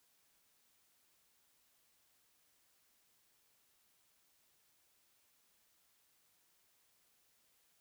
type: silence
effects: white hiss -74 dBFS RMS until 7.8 s